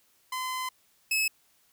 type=tone pair in turn; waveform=sawtooth; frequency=1025 / 2587 Hz; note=C6 / E7; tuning=-36 / -33 cents; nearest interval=octave + major third; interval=1603 cents; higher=second; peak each=-27 / -21 dBFS; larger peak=second; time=0.32-0.69 / 1.11-1.28 s; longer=first; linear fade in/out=5 ms; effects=white hiss -66 dBFS RMS until 1.72 s